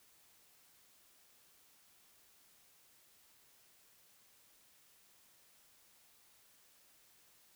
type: silence
effects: white hiss -67 dBFS RMS until 7.55 s